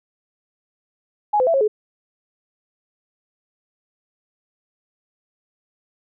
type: tone with pitch steps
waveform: sine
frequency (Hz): 835 / 510 / 665 / 543 / 425.8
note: G#5 / C5 / E5 / C#5 / G#4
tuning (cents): +9 / -44 / +15 / -36 / +43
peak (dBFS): -14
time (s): 1.33-1.68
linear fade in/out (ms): 10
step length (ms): 70
effects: none